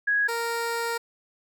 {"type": "tone pair in turn", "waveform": ["sine", "15% pulse"], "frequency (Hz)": [1661, 465.2], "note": ["G#6", "A#4"], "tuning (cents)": [0, -4], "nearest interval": "octave + minor seventh", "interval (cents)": 2204, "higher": "first", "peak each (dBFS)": -20, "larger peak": "neither", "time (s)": [[0.07, 0.28], [0.28, 0.98]], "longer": "second", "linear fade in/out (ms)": 10, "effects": []}